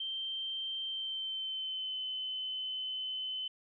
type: tone with pitch glide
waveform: sine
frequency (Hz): 3136 to 3043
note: G7 to F#7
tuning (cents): 0 to +48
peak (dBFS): -35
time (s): 0-3.48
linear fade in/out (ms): 5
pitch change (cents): -52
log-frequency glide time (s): 0.85-1.97
effects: none